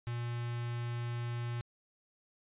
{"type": "tone with notch filter", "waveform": "square", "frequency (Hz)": 119.2, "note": "A#2", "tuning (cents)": 39, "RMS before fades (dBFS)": -37, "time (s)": [0.07, 1.61], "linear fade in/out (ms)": 0, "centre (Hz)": 490, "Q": 0.83, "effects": ["resampled to 8000 Hz"]}